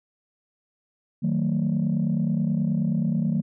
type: chord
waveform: sine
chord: D# diminished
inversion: none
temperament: equal with one note detuned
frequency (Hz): 155.56 / 185 / 224.9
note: D#3 / F#3 / A3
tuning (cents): 0 / 0 / +38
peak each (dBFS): -24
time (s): 1.22-3.42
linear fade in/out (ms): 20
effects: tanh soft clip ceiling -16 dBFS